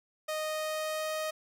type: tone with pitch glide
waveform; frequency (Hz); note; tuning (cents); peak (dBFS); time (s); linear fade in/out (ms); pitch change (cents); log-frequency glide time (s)
sawtooth; 620 to 624.3; D#5 to D#5; -6 to +6; -28; 0.28-1.31; 10; +12; 0.46-1.13
effects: none